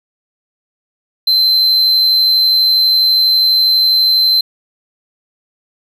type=tone with amplitude modulation; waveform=triangle; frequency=4090 Hz; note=C8; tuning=40 cents flat; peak=-6 dBFS; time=1.27-4.41 s; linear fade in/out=5 ms; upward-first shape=sine; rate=92.2 Hz; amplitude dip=25%; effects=none